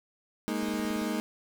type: chord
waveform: 35% pulse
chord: Ab suspended second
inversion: none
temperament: equal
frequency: 207.7 / 233.1 / 311.1 Hz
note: Ab3 / Bb3 / Eb4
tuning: 0 / 0 / 0 cents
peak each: -32 dBFS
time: 0.48-1.2 s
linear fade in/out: 0 ms
type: click train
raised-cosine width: 5 ms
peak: -39 dBFS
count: 8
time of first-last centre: 0.63-1.017 s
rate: 18.1 Hz
effects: none